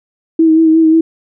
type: tone with vibrato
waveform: sine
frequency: 321.2 Hz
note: E4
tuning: 45 cents flat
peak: -5 dBFS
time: 0.39-1.01 s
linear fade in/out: 5 ms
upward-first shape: sine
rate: 5.6 Hz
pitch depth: 28 cents each way
effects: none